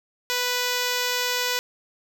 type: tone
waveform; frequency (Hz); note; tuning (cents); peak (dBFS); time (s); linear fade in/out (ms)
5% pulse; 493.9; B4; 0; -11; 0.3-1.59; 0
effects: none